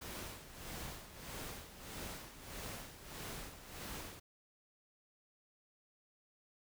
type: noise with tremolo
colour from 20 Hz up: pink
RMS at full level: -45 dBFS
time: 0.01-4.2 s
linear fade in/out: 10 ms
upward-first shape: sine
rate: 1.6 Hz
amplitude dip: 70%
effects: none